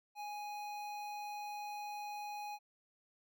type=tone with notch filter; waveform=square; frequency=830.6 Hz; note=G#5; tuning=in tune; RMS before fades=-44 dBFS; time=0.15-2.59 s; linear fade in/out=50 ms; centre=9100 Hz; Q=0.99; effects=none